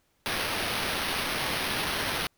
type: noise with sample-and-hold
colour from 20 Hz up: blue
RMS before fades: -30 dBFS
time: 0.26-2.27 s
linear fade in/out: 0 ms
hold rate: 7350 Hz
effects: pink hiss -70 dBFS RMS until 2.37 s